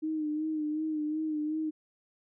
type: tone with vibrato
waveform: sine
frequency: 307.9 Hz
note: D#4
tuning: 18 cents flat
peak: -29 dBFS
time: 0.02-1.71 s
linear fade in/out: 20 ms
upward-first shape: sine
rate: 2.7 Hz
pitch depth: 42 cents each way
effects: none